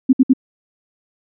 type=tone bursts; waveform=sine; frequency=261.6 Hz; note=C4; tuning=in tune; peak=-7 dBFS; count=3; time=0.09-0.335 s; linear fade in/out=10 ms; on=41 ms; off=61 ms; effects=none